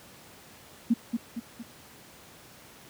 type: tone with echo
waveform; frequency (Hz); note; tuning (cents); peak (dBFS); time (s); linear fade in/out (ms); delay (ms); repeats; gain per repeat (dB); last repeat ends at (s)
sine; 233.1; A#3; 0; -18; 0.9-0.94; 10; 230; 3; -6; 1.63
effects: pink hiss -51 dBFS RMS until 2.89 s + high-pass 100 Hz 12 dB/octave